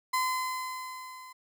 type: tone with level ramp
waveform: 35% pulse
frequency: 1024 Hz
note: C6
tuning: 38 cents flat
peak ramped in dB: -23 to -44 dBFS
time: 0.13-1.33 s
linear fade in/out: 10 ms
effects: none